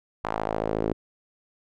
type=tone with band-pass filter sweep; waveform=sawtooth; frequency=54 Hz; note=A1; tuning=32 cents flat; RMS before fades=-28 dBFS; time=0.24-0.93 s; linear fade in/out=5 ms; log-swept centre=980 to 370 Hz; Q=1.8; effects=none